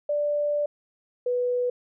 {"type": "tone pair in turn", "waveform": "sine", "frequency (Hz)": [587.3, 492.6], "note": ["D5", "B4"], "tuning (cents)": [0, -5], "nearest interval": "minor third", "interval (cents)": 305, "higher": "first", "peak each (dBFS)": -22, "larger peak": "neither", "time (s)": [[0.09, 0.66], [1.26, 1.7]], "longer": "first", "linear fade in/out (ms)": 5, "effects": []}